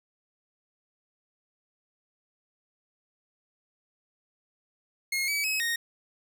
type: tone with pitch steps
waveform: sawtooth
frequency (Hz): 2153 / 2285 / 2559 / 1860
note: C7 / D7 / D#7 / A#6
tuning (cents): +49 / -48 / +48 / -4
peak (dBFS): -23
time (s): 5.12-5.76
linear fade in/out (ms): 5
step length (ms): 160
effects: none